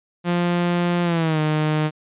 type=tone with pitch glide; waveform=sawtooth; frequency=174.61 to 153.77 Hz; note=F3 to D#3; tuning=0 to -20 cents; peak=-14 dBFS; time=0.24-1.91 s; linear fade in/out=50 ms; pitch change=-220 cents; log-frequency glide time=1.03-1.4 s; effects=resampled to 8000 Hz